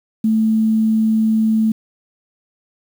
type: tone with quantisation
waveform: sine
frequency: 220 Hz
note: A3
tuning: in tune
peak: -12 dBFS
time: 0.24-1.72 s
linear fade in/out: 5 ms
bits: 7
effects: none